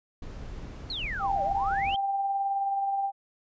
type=noise; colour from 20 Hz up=brown; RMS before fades=-39 dBFS; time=0.22-1.95 s; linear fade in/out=5 ms
type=exponential two-way sweep; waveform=sine; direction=down then up; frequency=4407 to 555 to 3242 Hz; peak=-31 dBFS; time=0.9-1.96 s; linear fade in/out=2 ms; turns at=1.43 s
type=tone with tremolo; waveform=sine; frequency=790 Hz; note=G5; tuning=13 cents sharp; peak=-24 dBFS; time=1.19-3.12 s; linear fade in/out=50 ms; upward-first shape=sine; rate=19 Hz; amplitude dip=30%
effects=resampled to 16000 Hz